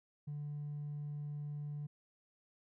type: tone with hard clipping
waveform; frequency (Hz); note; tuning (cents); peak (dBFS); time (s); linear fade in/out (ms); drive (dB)
sine; 146.83; D3; 0; -40; 0.27-1.87; 10; 1
effects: none